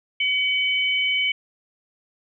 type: tone pair together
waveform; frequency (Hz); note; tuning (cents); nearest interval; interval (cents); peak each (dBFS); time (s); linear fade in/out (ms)
sine; 2265 / 3023; C#7 / F#7; +37 / +36; perfect fourth; 499; -21 / -23; 0.2-1.32; 5
effects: none